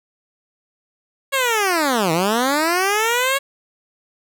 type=linear two-way sweep; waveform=10% pulse; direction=down then up; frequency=558 to 155.56 to 558 Hz; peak=-8 dBFS; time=1.32-3.39 s; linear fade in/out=20 ms; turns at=2.12 s; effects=none